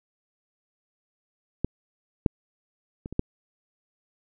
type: clicks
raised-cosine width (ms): 3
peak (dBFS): -11 / -6 / -22 / -23 / -9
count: 5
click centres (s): 1.646 / 2.262 / 3.059 / 3.126 / 3.194
effects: none